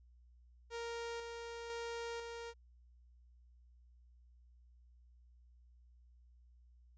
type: tone with tremolo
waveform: sawtooth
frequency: 466.2 Hz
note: A#4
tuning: in tune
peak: -37 dBFS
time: 0.7-2.54 s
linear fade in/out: 50 ms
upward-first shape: square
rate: 1 Hz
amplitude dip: 35%
effects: added 60 Hz sine -61 dBFS peak until 6.97 s + resampled to 16000 Hz